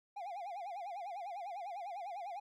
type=tone with vibrato; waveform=triangle; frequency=750 Hz; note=F#5; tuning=23 cents sharp; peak=-39 dBFS; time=0.16-2.4 s; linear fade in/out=10 ms; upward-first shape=sine; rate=10 Hz; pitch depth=180 cents each way; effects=none